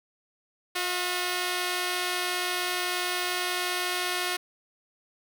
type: tone pair together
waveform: 5% pulse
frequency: 360.1 / 654.4 Hz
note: F#4 / E5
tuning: -47 / -13 cents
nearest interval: minor seventh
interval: 1034 cents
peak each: -16 / -25 dBFS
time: 0.75-4.37 s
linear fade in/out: 10 ms
effects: none